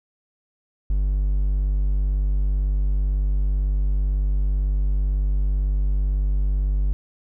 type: tone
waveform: triangle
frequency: 49 Hz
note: G1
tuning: in tune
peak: -16 dBFS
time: 0.9-6.93 s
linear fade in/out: 0 ms
effects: none